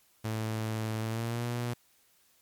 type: tone with pitch glide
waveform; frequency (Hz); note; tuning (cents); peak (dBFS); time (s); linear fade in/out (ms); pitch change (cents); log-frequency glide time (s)
sawtooth; 110.2 to 120.17; A2 to B2; +3 to -47; -27; 0.24-1.74; 10; +150; 1-1.45
effects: white hiss -66 dBFS RMS until 2.41 s + MP3 96 kbps